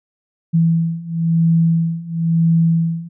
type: beating tone pair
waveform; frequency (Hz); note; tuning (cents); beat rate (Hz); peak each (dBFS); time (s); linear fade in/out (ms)
sine; 164.81 / 165.8; E3 / E3; 0 / +10; 0.99; -17 / -15; 0.53-3.09; 20
effects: none